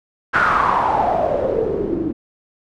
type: noise with low-pass filter sweep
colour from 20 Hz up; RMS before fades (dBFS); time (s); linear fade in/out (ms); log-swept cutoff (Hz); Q
white; -18; 0.33-2.13; 20; 1500 to 290; 6.7
effects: none